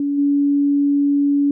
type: tone with level steps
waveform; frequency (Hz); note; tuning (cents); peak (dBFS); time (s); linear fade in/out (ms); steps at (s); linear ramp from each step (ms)
sine; 284.5; C#4; +45; -17 / -13; 0-1.51; 2; 0.17; 20
effects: none